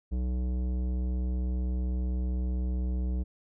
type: tone with tanh clipping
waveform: sine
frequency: 62.2 Hz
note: B1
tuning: 13 cents sharp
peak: -29 dBFS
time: 0.11-3.24 s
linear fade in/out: 20 ms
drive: 14 dB
effects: none